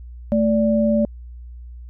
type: tone pair together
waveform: sine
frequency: 220 / 582.4 Hz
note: A3 / D5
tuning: 0 / -15 cents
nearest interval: octave + perfect fourth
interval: 1685 cents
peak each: -16 / -19 dBFS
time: 0.32-1.05 s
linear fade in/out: 0 ms
effects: added 60 Hz sine -34 dBFS peak until 1.89 s